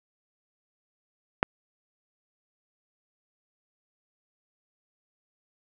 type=click; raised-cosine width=0.5 ms; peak=-5 dBFS; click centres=1.429 s; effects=none